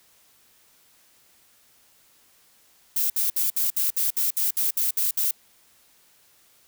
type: noise bursts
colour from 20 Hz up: violet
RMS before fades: -23 dBFS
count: 12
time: 2.96-5.311 s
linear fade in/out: 5 ms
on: 140 ms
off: 61 ms
effects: white hiss -59 dBFS RMS until 6.67 s